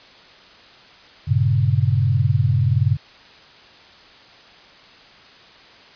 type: chord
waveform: sine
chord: G diminished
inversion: none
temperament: equal with one note detuned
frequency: 98 / 117.35 / 138.59 Hz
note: G2 / Bb2 / Db3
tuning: 0 / +12 / 0 cents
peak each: -19 dBFS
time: 1.27-2.97 s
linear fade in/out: 20 ms
effects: white hiss -46 dBFS RMS until 5.95 s + resampled to 11025 Hz